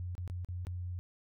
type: tone with dropouts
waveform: sine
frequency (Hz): 89.3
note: F2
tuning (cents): +39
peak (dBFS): -36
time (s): 0-0.99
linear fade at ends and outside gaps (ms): 0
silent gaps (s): 0.152-0.18 / 0.277-0.299 / 0.447-0.487 / 0.65-0.669
effects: none